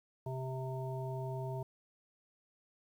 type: harmonic tone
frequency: 130.81 Hz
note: C3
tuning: in tune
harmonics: 1 / 3 / 5 / 7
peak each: -38 / -44 / -45 / -47 dBFS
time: 0.26-1.63 s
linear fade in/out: 5 ms
effects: 11-bit